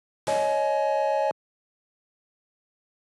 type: noise with exponential decay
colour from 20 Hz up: pink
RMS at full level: -31 dBFS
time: 0.27-1.06 s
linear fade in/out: 0 ms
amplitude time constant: 170 ms
type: chord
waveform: triangle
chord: C# suspended second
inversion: none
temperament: equal with one note detuned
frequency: 554.4 / 622.3 / 845.6 Hz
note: C#5 / D#5 / G#5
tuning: 0 / 0 / +31 cents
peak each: -24 dBFS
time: 0.28-1.31 s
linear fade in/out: 0 ms
effects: high-pass 150 Hz 12 dB/octave + resampled to 24000 Hz